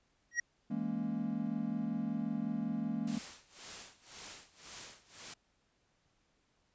square tone with exponential growth, 1900 Hz, A#6, 33 cents sharp, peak -27 dBFS, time 0.31-0.4 s, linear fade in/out 5 ms, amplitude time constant 18 ms
triangle chord, A# half-diminished seventh, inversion second, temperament equal, 164.81 / 207.7 / 233.1 / 277.2 Hz, E3 / G#3 / A#3 / C#4, 0 / 0 / 0 / 0 cents, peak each -41 / -36 / -35 / -40 dBFS, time 0.7-3.19 s, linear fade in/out 10 ms
white noise with tremolo, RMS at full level -45 dBFS, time 3.07-5.34 s, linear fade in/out 5 ms, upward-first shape sine, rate 1.9 Hz, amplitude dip 90%
effects pink hiss -75 dBFS RMS until 6.74 s + resampled to 16000 Hz

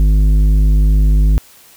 sine tone with tanh clipping, 51.3 Hz, G#1, 21 cents flat, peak -9 dBFS, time 0-1.38 s, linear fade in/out 0 ms, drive 10 dB, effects white hiss -44 dBFS RMS until 1.76 s

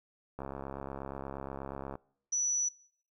click train, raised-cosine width 1 ms, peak -26 dBFS, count 108, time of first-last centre 0.39-1.954 s, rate 68.4 Hz
sine tone, 5920 Hz, F#8, in tune, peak -28 dBFS, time 2.32-2.69 s, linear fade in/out 10 ms
effects noise-tail reverb RT60 0.7 s tail -25 dB re dry

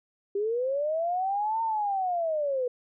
sine linear two-way sweep, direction up then down, 391.5 to 915 to 484.5 Hz, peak -25 dBFS, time 0.35-2.68 s, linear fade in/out 5 ms, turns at 1.62 s, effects none

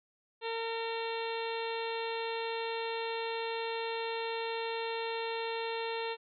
harmonic tone with a mistuned harmonic, 456.1 Hz, A#4, 38 cents flat, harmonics 1 / 2 / 3 / 4 / 5 / 6 / 7 / 8 / 9, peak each -36 / -39 / -48 / -46 / -47 / -44 / -51 / -46 / -48 dBFS, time 0.41-6.17 s, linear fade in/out 50 ms, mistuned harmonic 8, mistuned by -17 cents, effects none

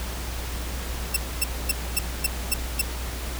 5% pulse tone bursts, 2681 Hz, E7, 29 cents sharp, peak -10 dBFS, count 7, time 1.14-2.815 s, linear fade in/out 5 ms, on 25 ms, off 250 ms, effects added 60 Hz sine -30 dBFS peak until 3.39 s + pink hiss -35 dBFS RMS until 3.39 s

